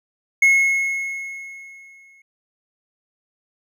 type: tone with exponential decay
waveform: triangle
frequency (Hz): 2174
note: C#7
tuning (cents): -34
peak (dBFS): -8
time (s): 0.42-2.22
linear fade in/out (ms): 5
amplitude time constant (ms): 390
effects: none